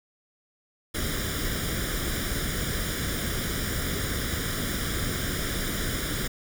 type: noise with comb filter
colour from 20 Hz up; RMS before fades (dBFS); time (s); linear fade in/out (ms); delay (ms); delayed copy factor
pink; -29; 0.94-6.28; 10; 0.57; +0.75
effects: none